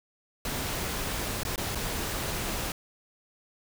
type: noise with dropouts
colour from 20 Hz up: pink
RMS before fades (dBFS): -32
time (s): 0.45-2.72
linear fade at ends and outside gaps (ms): 2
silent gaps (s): 1.433-1.45 / 1.559-1.578 / 1.749-1.754
effects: none